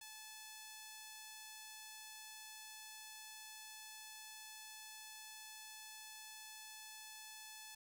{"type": "tone", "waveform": "5% pulse", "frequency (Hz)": 867, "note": "A5", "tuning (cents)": -26, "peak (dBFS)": -40, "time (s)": [0.01, 7.75], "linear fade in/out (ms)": 5, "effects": ["11-bit"]}